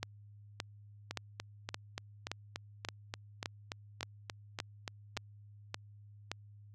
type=two click trains; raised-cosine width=0.2 ms; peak=-19 / -21 dBFS; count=12 / 15; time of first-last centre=0.03-6.316 / 1.11-5.168 s; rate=1.75 / 3.45 Hz; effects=added 103 Hz sine -53 dBFS peak until 6.74 s